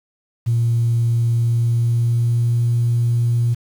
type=tone with pitch glide; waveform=sine; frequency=116.9 to 118.53 Hz; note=A#2 to A#2; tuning=+5 to +29 cents; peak=-13 dBFS; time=0.46-3.55 s; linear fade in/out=20 ms; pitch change=+24 cents; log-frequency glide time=1.4-2.61 s; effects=tanh soft clip ceiling -10 dBFS + 7-bit